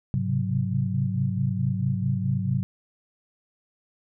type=tone cluster; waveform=sine; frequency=103.7 / 129.7 / 134.3 / 185.3 Hz; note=G#2 / C3 / C3 / F#3; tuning=-2 / -15 / +46 / +3 cents; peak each=-28 dBFS; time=0.14-2.63 s; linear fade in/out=0 ms; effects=none